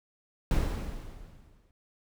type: noise with exponential decay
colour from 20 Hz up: brown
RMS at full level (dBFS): -24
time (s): 0.51-1.71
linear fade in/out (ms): 1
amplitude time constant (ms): 260
effects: none